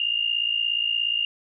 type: tone pair together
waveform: sine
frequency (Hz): 2794 / 2851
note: F7 / F7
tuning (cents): 0 / +35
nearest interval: unison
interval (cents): 35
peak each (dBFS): -24 / -25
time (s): 0-1.25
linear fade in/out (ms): 2
effects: none